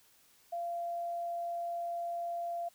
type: tone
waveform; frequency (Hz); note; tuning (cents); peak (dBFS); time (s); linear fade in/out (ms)
sine; 688; F5; -26; -34; 0.52-2.69; 10
effects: white hiss -65 dBFS RMS until 2.74 s